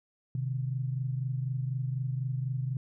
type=tone pair together; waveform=sine; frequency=127.06 / 151.1 Hz; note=B2 / D3; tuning=+50 / +50 cents; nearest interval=minor third; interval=300 cents; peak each=-30 / -36 dBFS; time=0.35-2.77 s; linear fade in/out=2 ms; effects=none